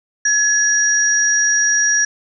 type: tone pair together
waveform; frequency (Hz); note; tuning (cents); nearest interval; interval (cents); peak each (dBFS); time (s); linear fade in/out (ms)
sine; 1700 / 5718; G#6 / F8; +40 / +40; octave + major sixth; 2100; -15; 0.25-2.05; 5
effects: none